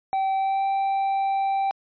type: tone with pitch glide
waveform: triangle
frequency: 772 to 781.9 Hz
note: G5 to G5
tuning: -27 to -5 cents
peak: -19 dBFS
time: 0.13-1.71 s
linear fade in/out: 0 ms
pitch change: +22 cents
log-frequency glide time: 0.35-0.65 s
effects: resampled to 11025 Hz